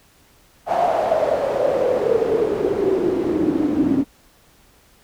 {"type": "noise with band-pass filter sweep", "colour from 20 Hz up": "pink", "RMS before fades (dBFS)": -19, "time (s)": [0.66, 4.05], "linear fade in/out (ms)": 50, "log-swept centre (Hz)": [730, 270], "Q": 8, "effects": ["pink hiss -54 dBFS RMS until 5.03 s"]}